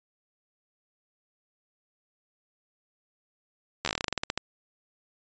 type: slowing click train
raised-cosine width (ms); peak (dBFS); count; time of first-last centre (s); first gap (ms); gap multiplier
0.2; -10; 16; 3.85-4.376; 12; 1.14
effects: resampled to 16000 Hz